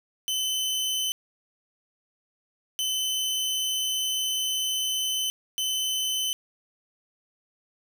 sawtooth tone bursts at uneven times, 3043 Hz, F#7, 48 cents sharp, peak -22 dBFS, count 3, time 0.28-1.12 / 2.79-5.3 / 5.58-6.33 s, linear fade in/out 0 ms, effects none

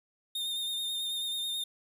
45% pulse tone with vibrato, 3659 Hz, A#7, 33 cents flat, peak -31 dBFS, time 0.35-1.64 s, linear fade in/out 5 ms, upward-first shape sine, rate 9.2 Hz, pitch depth 27 cents each way, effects 11-bit

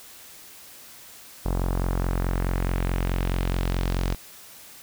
sawtooth tone with low-pass filter sweep, 44.68 Hz, F1, 40 cents sharp, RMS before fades -25 dBFS, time 1.45-4.15 s, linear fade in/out 10 ms, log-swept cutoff 960 to 5800 Hz, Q 1.2, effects white hiss -46 dBFS RMS until 4.82 s

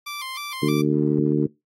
15% pulse tone with vibrato, 1107 Hz, C#6, 3 cents flat, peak -24 dBFS, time 0.06-0.82 s, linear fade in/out 10 ms, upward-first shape square, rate 3.2 Hz, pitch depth 95 cents each way
harmonic tone, 74.3 Hz, D2, 21 cents sharp, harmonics 2 / 3 / 4 / 5 / 6, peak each -23 / -25 / -21 / -24 / -27 dBFS, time 0.62-1.47 s, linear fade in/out 10 ms
effects noise-tail reverb RT60 0.2 s tail -21 dB re dry + AAC 48 kbps

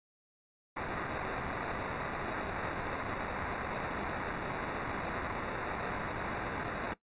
white noise with sample-and-hold, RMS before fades -37 dBFS, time 0.76-6.94 s, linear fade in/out 10 ms, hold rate 3150 Hz, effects noise-tail reverb RT60 0.1 s tail -17 dB re dry + resampled to 8000 Hz

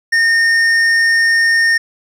triangle tone with hard clipping, 1831 Hz, A#6, 32 cents flat, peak -11 dBFS, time 0.12-1.78 s, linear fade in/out 10 ms, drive 11 dB, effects none

